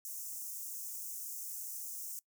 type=high-pass noise; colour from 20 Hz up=white; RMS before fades=-43 dBFS; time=0.05-2.19 s; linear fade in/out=0 ms; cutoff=5900 Hz; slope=48 dB/octave; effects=noise-tail reverb RT60 0.1 s tail -22 dB re dry